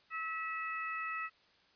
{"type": "harmonic tone", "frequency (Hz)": 648, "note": "E5", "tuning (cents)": -30, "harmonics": [2, 3, 4], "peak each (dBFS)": [-39, -41, -43], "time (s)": [0.1, 1.3], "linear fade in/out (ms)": 50, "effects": ["white hiss -67 dBFS RMS until 1.75 s", "resampled to 11025 Hz"]}